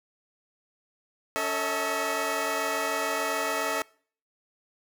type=tone cluster; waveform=15% pulse; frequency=281.9 / 444.3 / 553 / 643 Hz; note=C#4 / A4 / C#5 / E5; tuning=+29 / +17 / -4 / -43 cents; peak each=-30 / -25 / -32 / -23 dBFS; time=1.36-3.82 s; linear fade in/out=0 ms; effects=noise-tail reverb RT60 0.5 s tail -24 dB re dry